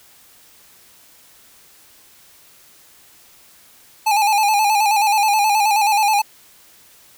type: tone with vibrato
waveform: square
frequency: 840 Hz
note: G#5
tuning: 19 cents sharp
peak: -14 dBFS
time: 4.06-6.22 s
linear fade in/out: 10 ms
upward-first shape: square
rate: 9.4 Hz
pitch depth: 58 cents each way
effects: white hiss -49 dBFS RMS until 7.17 s